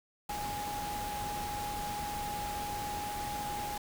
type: tone in noise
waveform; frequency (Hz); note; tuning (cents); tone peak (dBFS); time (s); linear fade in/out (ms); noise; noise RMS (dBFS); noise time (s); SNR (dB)
sine; 827; G#5; -8; -36; 0.29-3.78; 5; pink; -41; 0.29-3.78; +2
effects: none